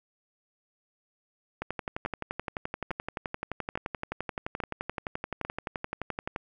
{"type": "two click trains", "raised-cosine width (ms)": 0.5, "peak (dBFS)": [-17, -17], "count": [56, 5], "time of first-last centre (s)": [[1.62, 6.361], [2.06, 5.45]], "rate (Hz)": [11.6, 1.18], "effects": []}